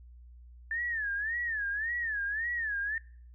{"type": "tone with vibrato", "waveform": "sine", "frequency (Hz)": 1761, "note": "A6", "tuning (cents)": 1, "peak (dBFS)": -30, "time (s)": [0.71, 2.98], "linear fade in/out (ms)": 2, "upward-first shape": "sine", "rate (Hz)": 1.8, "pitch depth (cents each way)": 160, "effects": ["noise-tail reverb RT60 0.6 s tail -26 dB re dry", "added 60 Hz sine -49 dBFS peak until 3.34 s"]}